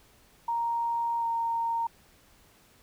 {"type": "tone with pitch glide", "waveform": "sine", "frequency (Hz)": [933, 923.3], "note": ["A#5", "A#5"], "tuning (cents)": [1, -17], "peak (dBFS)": -26, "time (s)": [0.48, 1.87], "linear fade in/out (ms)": 5, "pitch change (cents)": -18, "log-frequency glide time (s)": [1.19, 1.25], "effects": ["pink hiss -60 dBFS RMS until 2.82 s"]}